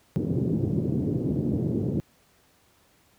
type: band-pass noise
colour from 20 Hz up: pink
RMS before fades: -26 dBFS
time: 0.16-2 s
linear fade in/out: 0 ms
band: 100 to 370 Hz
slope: 24 dB/octave
effects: pink hiss -62 dBFS RMS until 3.18 s + high-pass 60 Hz 12 dB/octave